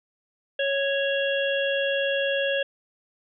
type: harmonic tone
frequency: 553 Hz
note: C#5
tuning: 4 cents flat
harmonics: 1 / 3 / 5 / 6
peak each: -24 / -29 / -31 / -32 dBFS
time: 0.59-2.63 s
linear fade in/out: 5 ms
effects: none